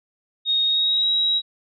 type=tone with pitch glide; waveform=sine; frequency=3729 to 3845 Hz; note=A#7 to B7; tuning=0 to -47 cents; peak=-17 dBFS; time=0.45-1.42 s; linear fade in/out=50 ms; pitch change=+53 cents; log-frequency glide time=0.65-1.08 s; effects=none